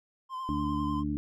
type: tone with vibrato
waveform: triangle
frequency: 1039 Hz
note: C6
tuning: 12 cents flat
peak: -32 dBFS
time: 0.29-1.04 s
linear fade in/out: 50 ms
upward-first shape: sine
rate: 10 Hz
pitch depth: 31 cents each way
type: harmonic tone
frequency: 73.42 Hz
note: D2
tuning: in tune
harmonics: 1 / 2 / 3 / 4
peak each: -36 / -37 / -35 / -31 dBFS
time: 0.49-1.17 s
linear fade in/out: 0 ms
effects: none